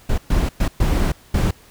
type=noise bursts at uneven times; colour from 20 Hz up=brown; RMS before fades=-17 dBFS; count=5; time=0.09-0.18 / 0.3-0.49 / 0.6-0.68 / 0.8-1.12 / 1.34-1.51 s; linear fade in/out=5 ms; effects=pink hiss -49 dBFS RMS until 1.7 s